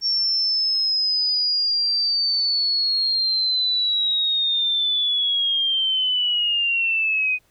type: linear sweep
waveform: sine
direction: down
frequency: 5480 to 2489 Hz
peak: -18 dBFS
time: 0.01-7.39 s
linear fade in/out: 50 ms
effects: pink hiss -62 dBFS RMS until 7.5 s